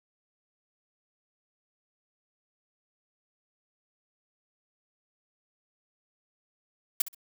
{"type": "noise with echo", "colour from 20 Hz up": "blue", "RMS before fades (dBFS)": -23, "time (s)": [7, 7.02], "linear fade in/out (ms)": 5, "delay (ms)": 64, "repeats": 2, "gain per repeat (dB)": -14, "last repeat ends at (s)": 7.148, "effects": []}